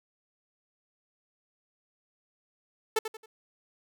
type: tone with echo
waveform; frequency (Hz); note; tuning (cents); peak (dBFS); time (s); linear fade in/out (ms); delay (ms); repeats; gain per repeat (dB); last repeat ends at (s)
sawtooth; 440; A4; 0; -19; 2.96-2.99; 5; 90; 3; -9; 3.26
effects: none